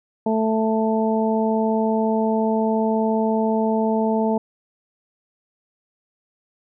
harmonic tone, 220.7 Hz, A3, 5 cents sharp, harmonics 1 / 2 / 3 / 4, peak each -20 / -23 / -25 / -26 dBFS, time 0.26-4.38 s, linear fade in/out 5 ms, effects none

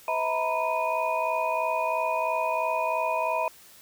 sine tone cluster, 507 / 643 / 926 / 989 / 2474 Hz, B4 / E5 / A#5 / B5 / D#7, +45 / -43 / -12 / +2 / -10 cents, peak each -37 / -28 / -30 / -29 / -34 dBFS, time 0.08-3.48 s, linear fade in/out 2 ms, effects white hiss -52 dBFS RMS until 3.81 s

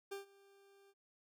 40% pulse tone with ADSR envelope, 396.1 Hz, G4, 18 cents sharp, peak -40 dBFS, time 0.11-0.94 s, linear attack 12 ms, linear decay 130 ms, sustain -23 dB, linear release 45 ms, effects none

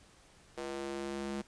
square tone with high-pass filter sweep, 69.2 Hz, C#2, 2 cents flat, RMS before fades -39 dBFS, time 0.57-1.42 s, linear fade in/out 10 ms, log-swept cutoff 430 to 230 Hz, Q 2, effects pink hiss -61 dBFS RMS until 1.47 s + resampled to 22050 Hz

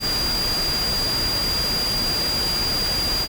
sine tone in noise, 4794 Hz, D8, 35 cents sharp, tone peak -21 dBFS, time 0-3.28 s, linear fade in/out 50 ms, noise pink, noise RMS -27 dBFS, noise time 0-3.28 s, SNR +3 dB, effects none

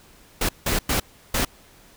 pink noise bursts at uneven times, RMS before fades -22 dBFS, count 4, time 0.41-0.49 / 0.66-0.79 / 0.89-1 / 1.34-1.45 s, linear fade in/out 5 ms, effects pink hiss -52 dBFS RMS until 1.96 s

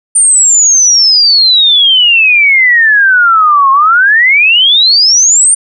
sine exponential two-way sweep, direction down then up, 9100 to 1065 to 9100 Hz, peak -3 dBFS, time 0.15-5.55 s, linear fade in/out 10 ms, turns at 3.71 s, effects none

